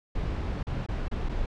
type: noise with dropouts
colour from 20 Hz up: brown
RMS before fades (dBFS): -30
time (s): 0.15-1.46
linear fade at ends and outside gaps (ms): 5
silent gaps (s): 0.63-0.668 / 0.864-0.886 / 1.083-1.113 / 1.288-1.293
effects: low-pass 4000 Hz 12 dB/octave